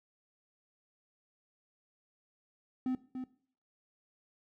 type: tone with echo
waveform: triangle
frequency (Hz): 256.7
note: C4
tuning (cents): -33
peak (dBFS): -28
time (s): 2.86-2.95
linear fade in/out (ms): 2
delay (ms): 290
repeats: 1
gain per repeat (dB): -7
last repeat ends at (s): 3.24
effects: noise-tail reverb RT60 0.5 s tail -17 dB re dry